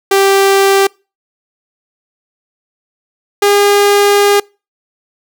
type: tone pair in turn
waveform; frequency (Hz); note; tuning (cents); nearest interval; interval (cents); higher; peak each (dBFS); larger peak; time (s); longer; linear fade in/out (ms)
sawtooth; 392 / 406.3; G4 / G#4; 0 / -38; minor second; 62; second; -3; neither; 0.11-0.87 / 3.42-4.4; second; 5
effects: noise-tail reverb RT60 0.3 s tail -26 dB re dry